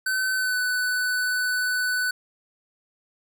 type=tone with pitch glide; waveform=square; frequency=1525 to 1496.2 Hz; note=G6 to F#6; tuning=-48 to +19 cents; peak=-23 dBFS; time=0.06-2.11 s; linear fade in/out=5 ms; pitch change=-33 cents; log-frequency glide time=0.35-0.58 s; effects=none